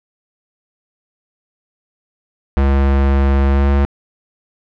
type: tone with pitch glide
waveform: square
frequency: 68.6 to 69.84 Hz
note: C#2 to C#2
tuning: -17 to +14 cents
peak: -11 dBFS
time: 2.57-3.85 s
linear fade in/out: 0 ms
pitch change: +31 cents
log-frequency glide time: 3.49-3.69 s
effects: low-pass 2000 Hz 12 dB/octave